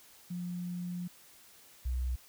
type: tone pair in turn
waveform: sine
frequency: 177 / 62.58 Hz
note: F3 / B1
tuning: +23 / +24 cents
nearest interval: octave + tritone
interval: 1799 cents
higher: first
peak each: -35 / -30 dBFS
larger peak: second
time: 0.3-1.08 / 1.85-2.16 s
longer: first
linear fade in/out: 10 ms
effects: white hiss -58 dBFS RMS until 2.28 s